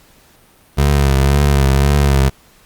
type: tone with vibrato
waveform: 25% pulse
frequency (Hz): 69.6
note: C#2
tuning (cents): +8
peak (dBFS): -6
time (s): 0.77-2.3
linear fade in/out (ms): 20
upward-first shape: triangle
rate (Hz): 1.9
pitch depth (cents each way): 66
effects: pink hiss -49 dBFS RMS until 2.65 s + Opus 48 kbps